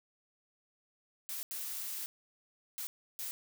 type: noise bursts at uneven times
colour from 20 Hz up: blue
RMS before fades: -40 dBFS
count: 4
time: 1.29-1.43 / 1.51-2.06 / 2.78-2.87 / 3.19-3.31 s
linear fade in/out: 0 ms
effects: none